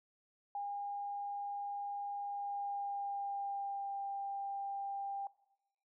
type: tone with pitch glide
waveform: sine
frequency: 810 to 794.7 Hz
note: G#5 to G5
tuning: -43 to +23 cents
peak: -37 dBFS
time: 0.55-5.27 s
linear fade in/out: 2 ms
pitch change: -34 cents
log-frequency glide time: 2.15-3.99 s
effects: noise-tail reverb RT60 0.9 s tail -20 dB re dry